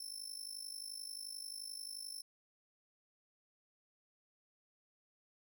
25% pulse tone with amplitude modulation, 5330 Hz, E8, 18 cents sharp, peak -36 dBFS, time 0-2.22 s, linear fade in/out 5 ms, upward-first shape sine, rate 51.4 Hz, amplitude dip 80%, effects none

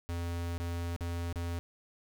square tone with dropouts, 85.6 Hz, F2, 34 cents flat, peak -34 dBFS, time 0.09-1.59 s, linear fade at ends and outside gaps 0 ms, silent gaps 0.58-0.6 / 0.963-1.008 / 1.327-1.358 s, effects none

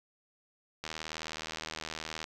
click train, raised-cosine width 0.2 ms, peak -20 dBFS, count 112, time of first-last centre 0.84-2.242 s, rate 79.2 Hz, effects 10-bit

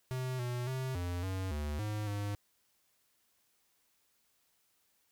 square tone with pitch steps, 128.6 / 122.5 / 130.5 / 88.2 / 94.4 / 74 / 105.8 / 102.3 Hz, C3 / B2 / C3 / F2 / F#2 / D2 / G#2 / G#2, -30 / -14 / -4 / +18 / +35 / +14 / +33 / -26 cents, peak -35 dBFS, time 0.11-2.35 s, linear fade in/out 0 ms, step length 280 ms, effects white hiss -74 dBFS RMS until 5.11 s

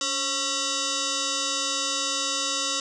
sine tone with frequency modulation, 1106 Hz, C#6, 4 cents flat, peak -24 dBFS, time 0.01-2.8 s, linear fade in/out 2 ms, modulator 822 Hz, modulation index 7.6, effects 11-bit

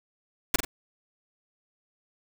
pink noise with echo, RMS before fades -20 dBFS, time 0.54-0.56 s, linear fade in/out 5 ms, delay 45 ms, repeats 2, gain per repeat -7 dB, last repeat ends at 0.65 s, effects none

